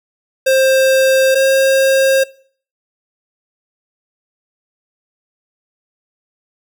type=tone pair in turn; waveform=square; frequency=529 / 535.8 Hz; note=C5 / C5; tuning=+19 / +41 cents; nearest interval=unison; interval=22 cents; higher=second; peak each=-10 dBFS; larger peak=neither; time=0.46-1.35 / 1.35-2.24 s; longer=neither; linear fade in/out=10 ms; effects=noise-tail reverb RT60 0.5 s tail -21 dB re dry